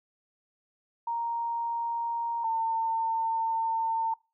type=tone pair in turn; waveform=sine; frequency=932.3 / 903.1 Hz; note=A#5 / A5; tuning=0 / +45 cents; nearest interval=minor second; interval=55 cents; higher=first; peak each=-28 / -25 dBFS; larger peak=second; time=1.07-2.44 / 2.44-4.14 s; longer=second; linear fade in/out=5 ms; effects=noise-tail reverb RT60 0.3 s tail -24 dB re dry

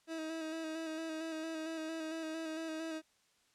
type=tone with vibrato; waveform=30% pulse; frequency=320.3 Hz; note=E4; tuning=50 cents flat; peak=-36 dBFS; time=0.07-3.02 s; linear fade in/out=50 ms; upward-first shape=square; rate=4.4 Hz; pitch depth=25 cents each way; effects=white hiss -72 dBFS RMS until 3.54 s + low-pass 8000 Hz 12 dB/octave

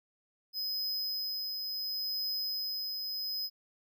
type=tone with tremolo; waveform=square; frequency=5050 Hz; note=D#8; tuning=25 cents sharp; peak=-32 dBFS; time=0.53-3.5 s; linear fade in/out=50 ms; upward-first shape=triangle; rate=0.71 Hz; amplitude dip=35%; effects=none

